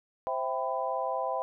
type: chord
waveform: sine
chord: C major seventh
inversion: none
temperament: equal with one note detuned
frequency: 523.3 / 659.3 / 784 / 999.8 Hz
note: C5 / E5 / G5 / B5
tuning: 0 / 0 / 0 / +21 cents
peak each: -34 dBFS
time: 0.27-1.42 s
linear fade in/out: 0 ms
effects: none